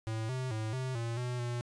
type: tone with pitch steps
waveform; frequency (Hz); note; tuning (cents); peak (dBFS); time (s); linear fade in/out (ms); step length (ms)
square; 111 / 129.2 / 109.5 / 129.8 / 116.3 / 123.6 / 120.6; A2 / C3 / A2 / C3 / A#2 / B2 / B2; +16 / -21 / -8 / -13 / -4 / +2 / -41; -34; 0.07-1.61; 0; 220
effects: resampled to 22050 Hz